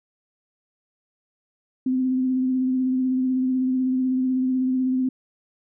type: tone with vibrato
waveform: sine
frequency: 257.7 Hz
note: C4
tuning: 26 cents flat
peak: -19 dBFS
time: 1.86-5.09 s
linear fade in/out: 5 ms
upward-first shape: triangle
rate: 16 Hz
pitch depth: 26 cents each way
effects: none